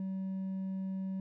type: tone with hard clipping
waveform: sine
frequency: 190.6 Hz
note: G3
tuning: 48 cents flat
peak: -35 dBFS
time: 0-1.2 s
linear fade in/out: 2 ms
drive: 2 dB
effects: none